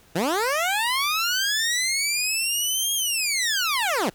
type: linear two-way sweep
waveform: 15% pulse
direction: up then down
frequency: 148.6 to 3279 to 148.6 Hz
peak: -15 dBFS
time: 0.15-4.1 s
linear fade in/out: 10 ms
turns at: 2.94 s
effects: pink hiss -55 dBFS RMS until 4.14 s

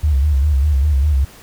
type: tone with vibrato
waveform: sine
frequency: 71.3 Hz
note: C#2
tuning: 49 cents sharp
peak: -11 dBFS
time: 0.03-1.25 s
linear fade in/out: 10 ms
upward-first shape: square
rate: 5 Hz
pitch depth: 100 cents each way
effects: pink hiss -42 dBFS RMS until 1.42 s

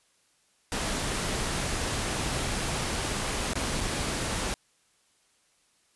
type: noise with dropouts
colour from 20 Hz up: pink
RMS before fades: -30 dBFS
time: 0.72-4.54 s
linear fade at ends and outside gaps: 0 ms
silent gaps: 3.534-3.555 / 3.805-3.809 s
effects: white hiss -67 dBFS RMS until 5.95 s + resampled to 24000 Hz

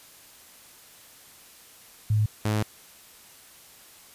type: tone pair in turn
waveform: sine / sawtooth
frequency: 106.8 / 106.8 Hz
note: G#2 / G#2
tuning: +49 / +49 cents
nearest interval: unison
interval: 0 cents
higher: neither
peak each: -19 dBFS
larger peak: neither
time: 2.1-2.26 / 2.45-2.63 s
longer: second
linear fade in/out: 5 ms
effects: white hiss -51 dBFS RMS until 4.14 s + resampled to 32000 Hz

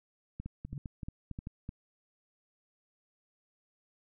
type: clicks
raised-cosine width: 5 ms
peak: -27 dBFS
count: 11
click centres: 0.4 / 0.46 / 0.65 / 0.73 / 0.858 / 1.032 / 1.085 / 1.313 / 1.389 / 1.471 / 1.691 s
type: tone with exponential growth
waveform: sine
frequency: 141.5 Hz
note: C#3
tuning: 36 cents sharp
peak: -33 dBFS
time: 0.66-0.78 s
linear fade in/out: 2 ms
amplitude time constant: 26 ms
effects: none

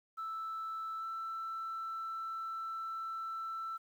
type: tone with pitch glide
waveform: sine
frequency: 1318.5 to 1330.7 Hz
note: E6 to E6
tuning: 0 to +16 cents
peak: -36 dBFS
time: 0.17-3.78 s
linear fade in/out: 20 ms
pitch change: +16 cents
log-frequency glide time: 0.99-1.05 s
effects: tanh soft clip ceiling -35 dBFS + 11-bit

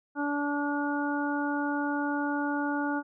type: harmonic tone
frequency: 289 Hz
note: D4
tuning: 28 cents flat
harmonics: 1 / 2 / 3 / 4 / 5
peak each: -29 / -38 / -34 / -41 / -34 dBFS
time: 0.15-3.03 s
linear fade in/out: 50 ms
effects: none

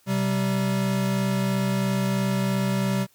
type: tone pair together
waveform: square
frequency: 130 / 193 Hz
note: C3 / G3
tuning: -11 / -27 cents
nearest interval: perfect fifth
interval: 684 cents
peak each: -27 / -24 dBFS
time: 0.06-3.07 s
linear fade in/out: 50 ms
effects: white hiss -61 dBFS RMS until 3.14 s

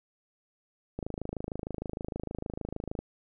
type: click train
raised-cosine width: 2 ms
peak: -21 dBFS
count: 54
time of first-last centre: 0.99-2.99 s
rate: 26.5 Hz
effects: none

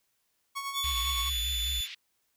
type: tone with tremolo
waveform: sawtooth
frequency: 1108 Hz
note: C#6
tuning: 1 cent flat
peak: -28 dBFS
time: 0.55-1.3 s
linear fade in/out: 20 ms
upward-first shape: sine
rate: 9.7 Hz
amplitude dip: 50%
type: tone with pitch glide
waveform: 40% pulse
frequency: 3462 to 3494 Hz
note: A7 to A7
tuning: -29 to -13 cents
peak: -29 dBFS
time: 0.73-1.88 s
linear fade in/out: 50 ms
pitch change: +16 cents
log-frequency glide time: 1.29-1.47 s
type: band-pass noise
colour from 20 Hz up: pink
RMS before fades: -43 dBFS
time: 0.83-1.95 s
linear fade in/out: 10 ms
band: 2300 to 4200 Hz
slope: 24 dB/octave
type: tone with vibrato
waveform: sine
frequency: 63.2 Hz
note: B1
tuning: 41 cents sharp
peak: -33 dBFS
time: 0.84-1.81 s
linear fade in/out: 5 ms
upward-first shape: sine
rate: 4.9 Hz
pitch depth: 160 cents each way
effects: white hiss -75 dBFS RMS until 2.36 s

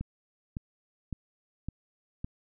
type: click train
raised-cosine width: 5 ms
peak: -22 dBFS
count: 5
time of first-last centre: 0.01-2.245 s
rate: 1.79 Hz
effects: none

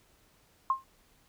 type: tone with exponential decay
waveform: sine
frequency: 1063 Hz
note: C6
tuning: 27 cents sharp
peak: -20 dBFS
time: 0.7-0.84 s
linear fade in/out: 2 ms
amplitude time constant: 29 ms
effects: pink hiss -65 dBFS RMS until 1.28 s

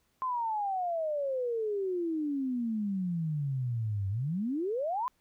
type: exponential two-way sweep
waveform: sine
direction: down then up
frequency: 1052 to 95 to 1052 Hz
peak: -29 dBFS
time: 0.22-5.08 s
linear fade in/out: 0 ms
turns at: 4.09 s
effects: pink hiss -73 dBFS RMS until 5.2 s

